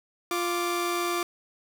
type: tone pair together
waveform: sawtooth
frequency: 349.2 / 1174.6 Hz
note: F4 / D6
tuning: 0 / 0 cents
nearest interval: octave + major sixth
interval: 2100 cents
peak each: -24 / -26 dBFS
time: 0.31-1.23 s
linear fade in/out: 2 ms
effects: none